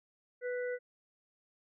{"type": "harmonic tone", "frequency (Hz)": 493.9, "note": "B4", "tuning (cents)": 0, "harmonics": [1, 3, 4], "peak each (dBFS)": [-34, -44, -46], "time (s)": [0.41, 0.79], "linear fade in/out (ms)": 50, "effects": []}